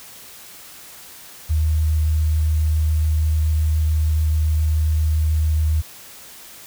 sine tone with vibrato, 77.78 Hz, D#2, in tune, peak -15 dBFS, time 1.49-5.82 s, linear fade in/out 20 ms, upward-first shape triangle, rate 7.1 Hz, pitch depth 9 cents each way, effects white hiss -41 dBFS RMS until 6.66 s

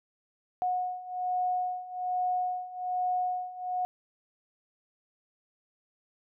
sine beating tone pair, 728 / 729.2 Hz, F#5 / F#5, -28 / -25 cents, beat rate 1.2 Hz, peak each -33 / -30 dBFS, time 0.62-3.85 s, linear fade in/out 0 ms, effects none

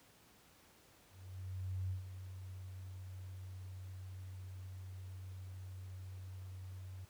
sine tone with ADSR envelope, 93.3 Hz, F#2, 15 cents sharp, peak -35 dBFS, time 1.08-7.05 s, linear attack 820 ms, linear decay 120 ms, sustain -10 dB, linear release 6 ms, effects pink hiss -65 dBFS RMS until 7.09 s + high-pass 60 Hz 12 dB/octave

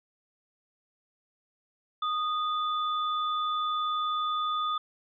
sine tone pair together, 1236 / 3501 Hz, D#6 / A7, -12 / -9 cents, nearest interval octave + tritone, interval 1803 cents, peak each -27 / -36 dBFS, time 2.02-4.78 s, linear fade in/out 5 ms, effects none

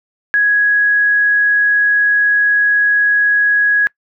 sine tone, 1666 Hz, G#6, 5 cents sharp, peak -9 dBFS, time 0.34-3.87 s, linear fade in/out 0 ms, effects noise-tail reverb RT60 0.1 s tail -24 dB re dry

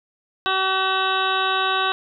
harmonic tone, 380 Hz, F#4, 46 cents sharp, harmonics 1 / 2 / 3 / 4 / 5 / 7 / 8 / 9 / 10, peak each -29 / -26 / -23 / -25 / -36 / -30 / -32 / -33 / -27 dBFS, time 0.46-1.92 s, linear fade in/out 0 ms, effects none

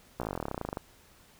slowing click train, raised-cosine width 1 ms, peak -19 dBFS, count 22, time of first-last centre 0.2-0.772 s, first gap 16 ms, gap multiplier 1.05, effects pink hiss -59 dBFS RMS until 1.39 s

